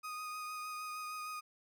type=tone with vibrato; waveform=35% pulse; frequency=1242 Hz; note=D#6; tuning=3 cents flat; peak=-39 dBFS; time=0.03-1.41 s; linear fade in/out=20 ms; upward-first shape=sine; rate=6.5 Hz; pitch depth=14 cents each way; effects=none